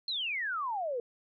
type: exponential sweep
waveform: sine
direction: down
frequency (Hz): 4265 to 460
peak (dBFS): -31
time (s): 0.08-1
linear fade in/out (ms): 2
effects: none